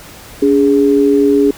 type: tone pair together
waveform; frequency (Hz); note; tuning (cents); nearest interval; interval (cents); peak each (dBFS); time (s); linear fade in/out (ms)
sine; 285.4 / 412.6; D4 / G#4; -49 / -11; tritone; 638; -10; 0.42-1.51; 5
effects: pink hiss -35 dBFS RMS until 1.57 s